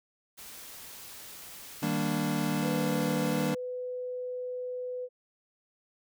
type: noise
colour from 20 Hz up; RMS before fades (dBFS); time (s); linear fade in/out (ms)
white; -46; 0.37-3.51; 20
type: chord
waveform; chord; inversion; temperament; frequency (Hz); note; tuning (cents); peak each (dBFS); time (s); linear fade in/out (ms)
square; Eb major seventh; none; equal; 155.56 / 196 / 233.1 / 293.7; Eb3 / G3 / Bb3 / D4; 0 / 0 / 0 / 0; -34; 1.82-3.55; 10
type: tone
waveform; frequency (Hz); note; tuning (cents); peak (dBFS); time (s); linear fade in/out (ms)
sine; 500; B4; +21; -33; 2.61-5.09; 50
effects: none